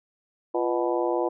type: harmonic tone with a mistuned harmonic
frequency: 123.47 Hz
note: B2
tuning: in tune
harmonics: 3 / 4 / 5 / 6 / 7 / 8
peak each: -26 / -28 / -30 / -32 / -33 / -34 dBFS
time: 0.54-1.29 s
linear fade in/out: 10 ms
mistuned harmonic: 3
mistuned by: -110 cents
effects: none